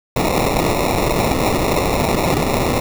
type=noise with sample-and-hold; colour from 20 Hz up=white; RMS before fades=-17 dBFS; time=0.16-2.8 s; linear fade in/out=5 ms; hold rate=1575 Hz; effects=none